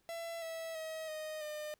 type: tone with pitch steps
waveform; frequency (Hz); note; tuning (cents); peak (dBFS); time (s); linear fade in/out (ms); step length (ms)
45% pulse; 670 / 653.2 / 636.8 / 620.8 / 605.2; E5 / E5 / D#5 / D#5 / D#5; +28 / -16 / +40 / -4 / -48; -40; 0.09-1.74; 0; 330
effects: pink hiss -75 dBFS RMS until 1.79 s